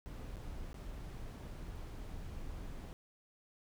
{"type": "noise with dropouts", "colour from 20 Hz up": "brown", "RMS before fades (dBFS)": -45, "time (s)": [0.06, 2.93], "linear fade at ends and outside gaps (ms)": 0, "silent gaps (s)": [[0.358, 0.368], [0.73, 0.743]], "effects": []}